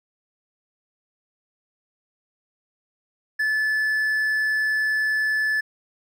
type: tone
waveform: triangle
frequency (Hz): 1735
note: A6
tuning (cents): -25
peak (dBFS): -18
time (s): 3.39-5.61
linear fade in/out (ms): 10
effects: none